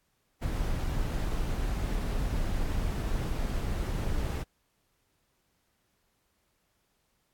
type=noise; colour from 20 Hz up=brown; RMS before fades=-30 dBFS; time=0.41-4.44 s; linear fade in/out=20 ms; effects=pink hiss -74 dBFS RMS until 7.33 s + AAC 64 kbps